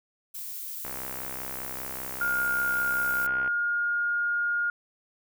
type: noise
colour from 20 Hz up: violet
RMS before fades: -37 dBFS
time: 0.34-3.27 s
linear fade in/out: 10 ms
type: click train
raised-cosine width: 0.5 ms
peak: -23 dBFS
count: 172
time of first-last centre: 0.85-3.477 s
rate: 65.1 Hz
type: tone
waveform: sine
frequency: 1422 Hz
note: F6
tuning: 31 cents sharp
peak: -24 dBFS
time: 2.21-4.7 s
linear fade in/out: 2 ms
effects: none